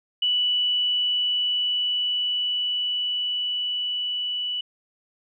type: tone with level ramp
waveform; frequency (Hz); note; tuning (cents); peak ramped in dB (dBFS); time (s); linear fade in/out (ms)
sine; 2960; F#7; 0; -19 to -25; 0.22-4.61; 5
effects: none